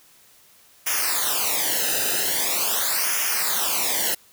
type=noise with flanger; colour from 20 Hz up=white; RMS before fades=-23 dBFS; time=0.86-4.15 s; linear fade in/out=10 ms; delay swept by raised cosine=0.24 to 0.91 ms; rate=0.43 Hz; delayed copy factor=-0.9; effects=white hiss -54 dBFS RMS until 4.32 s